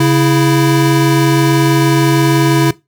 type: tone pair together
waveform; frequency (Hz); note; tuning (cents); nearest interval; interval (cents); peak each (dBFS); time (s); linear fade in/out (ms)
square; 138.59 / 329.6; C#3 / E4; 0 / 0; octave + minor third; 1500; -11 / -12; 0-2.71; 5
effects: noise-tail reverb RT60 0.2 s tail -18 dB re dry